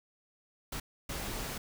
pink noise bursts at uneven times, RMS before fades -38 dBFS, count 2, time 0.72-0.8 / 1.09-1.58 s, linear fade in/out 5 ms, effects none

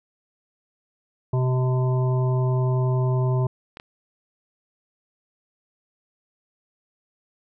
harmonic tone, 127.8 Hz, C3, 40 cents flat, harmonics 1 / 3 / 5 / 7 / 8, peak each -19 / -29 / -33 / -36 / -37 dBFS, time 1.33-3.47 s, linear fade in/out 5 ms
clicks, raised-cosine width 0.3 ms, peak -22 dBFS, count 2, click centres 3.771 / 3.799 s
effects none

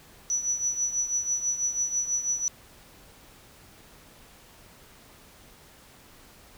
sine tone with tremolo, 5920 Hz, F#8, in tune, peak -21 dBFS, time 0.3-2.48 s, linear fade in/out 0 ms, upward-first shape triangle, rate 6.1 Hz, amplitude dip 80%, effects tanh soft clip ceiling -18 dBFS + pink hiss -53 dBFS RMS until 6.57 s

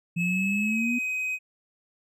triangle tone with pitch glide, 2584 to 2519 Hz, E7 to D#7, -35 to +21 cents, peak -25 dBFS, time 0.16-1.39 s, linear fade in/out 50 ms, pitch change -44 cents, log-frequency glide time 0.61-0.86 s
sine exponential sweep, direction up, 169.7 to 246.9 Hz, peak -25 dBFS, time 0.16-0.99 s, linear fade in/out 10 ms
effects none

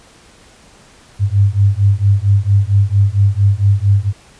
sine beating tone pair, 98 / 102.4 Hz, G2 / G#2, 0 / -24 cents, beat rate 4.4 Hz, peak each -12 dBFS, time 1.19-4.13 s, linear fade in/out 50 ms, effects pink hiss -45 dBFS RMS until 4.39 s + resampled to 22050 Hz

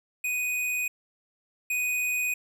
square tone pair in turn, 2489 / 2489 Hz, D#7 / D#7, 0 / 0 cents, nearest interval unison, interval 0 cents, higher neither, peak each -27 / -26 dBFS, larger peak second, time 0.24-0.88 / 1.7-2.34 s, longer neither, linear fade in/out 5 ms, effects none

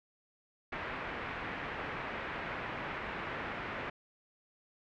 white low-pass noise, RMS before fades -40 dBFS, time 0.72-3.9 s, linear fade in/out 5 ms, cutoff 2200 Hz, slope 24 dB/octave, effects none

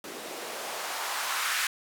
blue noise with band-pass filter sweep, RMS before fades -33 dBFS, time 0.04-1.67 s, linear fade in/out 2 ms, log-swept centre 310 to 1700 Hz, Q 1.6, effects none

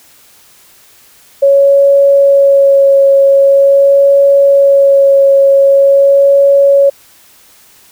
sine tone with vibrato, 554.4 Hz, C#5, in tune, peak -3 dBFS, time 1.42-6.9 s, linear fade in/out 10 ms, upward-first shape sine, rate 0.44 Hz, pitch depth 12 cents each way, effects white hiss -43 dBFS RMS until 7.91 s

